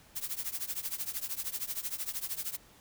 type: noise with tremolo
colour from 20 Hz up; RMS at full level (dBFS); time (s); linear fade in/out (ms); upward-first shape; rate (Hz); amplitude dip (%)
blue; -33; 0.15-2.57; 20; triangle; 13; 95
effects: pink hiss -59 dBFS RMS until 2.8 s